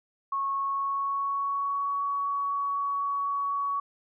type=tone with pitch glide; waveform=sine; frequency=1099 to 1124 Hz; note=C#6 to C#6; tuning=-15 to +24 cents; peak=-26 dBFS; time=0.32-3.8 s; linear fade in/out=5 ms; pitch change=+39 cents; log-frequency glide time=0.53-1.96 s; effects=none